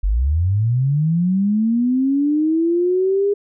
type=linear sweep; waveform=sine; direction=up; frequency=43.65 to 410 Hz; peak=-14 dBFS; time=0.03-3.34 s; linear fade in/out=10 ms; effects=none